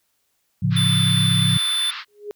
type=chord; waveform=sine; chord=A augmented; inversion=none; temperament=equal; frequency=110 / 138.59 / 174.61 Hz; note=A2 / C#3 / E#3; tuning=0 / 0 / 0 cents; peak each=-21 dBFS; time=0.62-1.58 s; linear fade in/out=10 ms
type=band-pass noise; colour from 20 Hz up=pink; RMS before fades=-33 dBFS; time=0.7-2.05 s; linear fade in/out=50 ms; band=1100 to 4700 Hz; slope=48 dB/octave
type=tone; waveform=square; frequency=3520 Hz; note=A7; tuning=in tune; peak=-20 dBFS; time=0.76-1.91 s; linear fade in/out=10 ms
type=tone with exponential growth; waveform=sine; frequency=414.3 Hz; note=G#4; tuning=4 cents flat; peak=-24 dBFS; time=2.08-2.31 s; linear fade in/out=0 ms; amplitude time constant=48 ms
effects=white hiss -69 dBFS RMS until 2.35 s